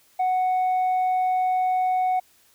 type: tone with tanh clipping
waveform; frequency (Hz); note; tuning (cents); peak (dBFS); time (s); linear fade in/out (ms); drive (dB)
sine; 740; F#5; 0; -20; 0.19-2.2; 10; 2
effects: white hiss -59 dBFS RMS until 2.54 s